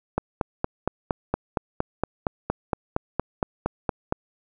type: click train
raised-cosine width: 1 ms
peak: -8 dBFS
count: 18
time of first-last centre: 0.18-4.124 s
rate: 4.31 Hz
effects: none